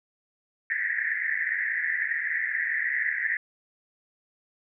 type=band-pass noise; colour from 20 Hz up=white; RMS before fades=-28 dBFS; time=0.7-3.37 s; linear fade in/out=2 ms; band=1700 to 2000 Hz; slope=96 dB/octave; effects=none